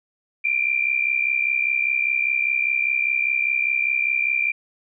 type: tone pair together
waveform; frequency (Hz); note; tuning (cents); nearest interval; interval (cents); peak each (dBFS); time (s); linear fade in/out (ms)
sine; 2349 / 2414; D7 / D7; 0 / +47; unison; 47; -21 / -22; 0.44-4.52; 10
effects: none